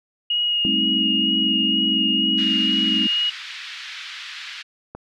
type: tone with vibrato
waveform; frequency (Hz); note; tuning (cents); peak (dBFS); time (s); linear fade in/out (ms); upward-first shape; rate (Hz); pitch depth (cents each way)
sine; 2874; F7; +49; -18; 0.3-3.3; 5; sine; 2.1; 13
type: chord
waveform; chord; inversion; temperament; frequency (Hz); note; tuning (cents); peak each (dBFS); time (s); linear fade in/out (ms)
sine; A half-diminished seventh; third; just; 198 / 220 / 264 / 316.8; G3 / A3 / C4 / Eb4; +18 / 0 / +16 / +31; -27; 0.65-3.07; 0
type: band-pass noise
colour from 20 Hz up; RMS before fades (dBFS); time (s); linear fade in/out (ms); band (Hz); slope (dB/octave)
white; -35; 2.37-4.63; 20; 1500 to 4000; 24
type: click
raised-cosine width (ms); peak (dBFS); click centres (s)
1; -20; 4.95
effects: none